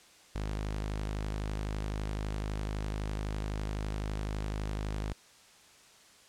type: tone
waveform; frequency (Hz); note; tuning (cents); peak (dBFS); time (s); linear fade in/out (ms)
sawtooth; 51.91; G#1; 0; -29; 0.35-5.13; 5
effects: white hiss -58 dBFS RMS until 6.28 s + low-pass 8000 Hz 12 dB/octave